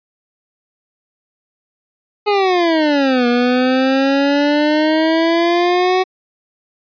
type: exponential two-way sweep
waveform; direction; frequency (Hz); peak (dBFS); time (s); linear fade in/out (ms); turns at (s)
25% pulse; down then up; 421.6 to 239.9 to 374.8; -8; 2.26-6.04; 20; 3.27
effects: resampled to 11025 Hz